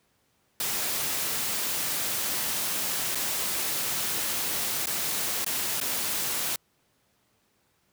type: noise with dropouts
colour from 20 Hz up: white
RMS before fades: -29 dBFS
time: 0.6-6.56 s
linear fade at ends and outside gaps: 2 ms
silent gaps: 3.149-3.154 / 4.858-4.869 / 5.446-5.463 / 5.802-5.812 s
effects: pink hiss -69 dBFS RMS until 7.92 s + high-pass 80 Hz 12 dB/octave